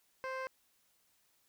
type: tone with low-pass filter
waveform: 15% pulse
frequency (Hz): 523.3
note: C5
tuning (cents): 0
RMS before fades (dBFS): -40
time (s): 0.24-0.47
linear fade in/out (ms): 0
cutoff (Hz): 3200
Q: 0.53
effects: white hiss -73 dBFS RMS until 1.48 s